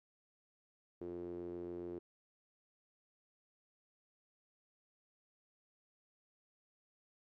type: tone with band-pass filter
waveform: sawtooth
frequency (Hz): 87.31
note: F2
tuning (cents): 0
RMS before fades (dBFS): -45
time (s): 1.01-1.99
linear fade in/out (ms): 5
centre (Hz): 370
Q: 6
effects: none